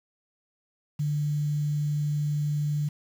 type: tone with quantisation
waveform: sine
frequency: 147.9 Hz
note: D3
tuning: 13 cents sharp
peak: -24 dBFS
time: 0.99-2.89 s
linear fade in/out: 10 ms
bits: 8
effects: none